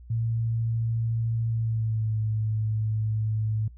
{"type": "tone with pitch glide", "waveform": "sine", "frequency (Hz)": [114.2, 108.79], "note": ["A#2", "A2"], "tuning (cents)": [-35, -19], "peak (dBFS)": -24, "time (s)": [0.1, 3.68], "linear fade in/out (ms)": 5, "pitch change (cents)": -84, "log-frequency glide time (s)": [1.47, 2.17], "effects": ["noise-tail reverb RT60 0.1 s tail -20 dB re dry", "added 60 Hz sine -44 dBFS peak until 3.77 s"]}